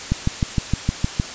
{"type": "click train", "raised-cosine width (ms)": 5, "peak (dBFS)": -5, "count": 8, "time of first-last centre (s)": [0.12, 1.199], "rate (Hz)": 6.49, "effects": ["white hiss -32 dBFS RMS until 1.34 s", "resampled to 16000 Hz"]}